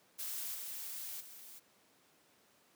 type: noise with level steps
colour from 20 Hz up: blue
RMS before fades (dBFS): -41 / -44 / -53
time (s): 0.18-1.6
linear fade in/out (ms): 20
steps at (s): 0.54 / 1.2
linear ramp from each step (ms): 10
effects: pink hiss -68 dBFS RMS until 2.75 s + high-pass 200 Hz 12 dB/octave